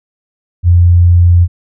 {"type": "tone", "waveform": "sine", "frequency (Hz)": 87.31, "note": "F2", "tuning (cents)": 0, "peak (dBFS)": -3, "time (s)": [0.63, 1.48], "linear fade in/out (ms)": 50, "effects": []}